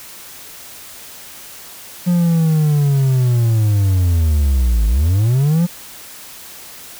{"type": "linear two-way sweep", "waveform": "triangle", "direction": "down then up", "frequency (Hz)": [178.5, 51.91, 178.5], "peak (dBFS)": -9, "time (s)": [2.06, 5.67], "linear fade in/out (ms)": 20, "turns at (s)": 4.87, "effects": ["white hiss -36 dBFS RMS until 6.99 s"]}